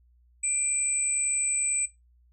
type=tone pair together; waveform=sine; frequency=2387 / 8029 Hz; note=D7 / B8; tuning=+28 / +28 cents; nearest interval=octave + major sixth; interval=2100 cents; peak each=-35 / -25 dBFS; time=0.43-1.86 s; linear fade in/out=10 ms; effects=noise-tail reverb RT60 0.2 s tail -19 dB re dry + added 60 Hz sine -58 dBFS peak until 2.32 s